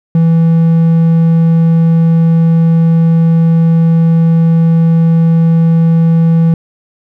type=tone; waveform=triangle; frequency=164.81 Hz; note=E3; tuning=in tune; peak=-3 dBFS; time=0.15-6.54 s; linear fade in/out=2 ms; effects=none